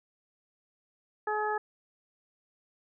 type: harmonic tone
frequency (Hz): 424.6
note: G#4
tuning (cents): +38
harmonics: 1 / 2 / 3 / 4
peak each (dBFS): -33 / -31 / -36 / -36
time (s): 1.27-1.58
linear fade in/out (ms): 5
effects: none